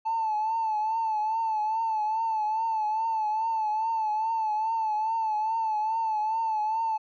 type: tone with vibrato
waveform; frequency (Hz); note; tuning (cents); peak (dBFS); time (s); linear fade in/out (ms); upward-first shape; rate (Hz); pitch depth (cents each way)
triangle; 878; A5; -4; -21; 0.05-6.98; 20; triangle; 2.4; 71
effects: tanh soft clip ceiling -22 dBFS + resampled to 16000 Hz